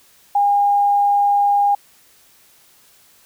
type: tone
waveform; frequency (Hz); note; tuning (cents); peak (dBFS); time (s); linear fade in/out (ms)
sine; 811; G#5; -41; -12; 0.35-1.75; 5
effects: white hiss -52 dBFS RMS until 3.25 s